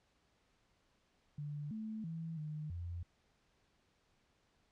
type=tone with pitch steps; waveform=sine; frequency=146.9 / 218.2 / 163.4 / 152.4 / 86.4 Hz; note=D3 / A3 / E3 / D#3 / F2; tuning=+1 / -14 / -15 / -36 / -18 cents; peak=-40 dBFS; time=1.38-3.03 s; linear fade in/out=5 ms; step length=330 ms; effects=pink hiss -75 dBFS RMS until 4.71 s + low-pass 6000 Hz 12 dB/octave